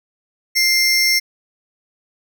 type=tone pair together; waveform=45% pulse; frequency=2100 / 5462 Hz; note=C7 / F8; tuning=+6 / -39 cents; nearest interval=octave + perfect fourth; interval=1655 cents; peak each=-16 dBFS; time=0.55-1.2 s; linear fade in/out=20 ms; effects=none